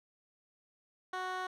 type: tone with band-pass filter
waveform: 15% pulse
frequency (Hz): 370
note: F#4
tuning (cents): 0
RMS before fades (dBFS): -38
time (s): 1.13-1.47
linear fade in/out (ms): 5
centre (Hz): 1300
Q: 0.7
effects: none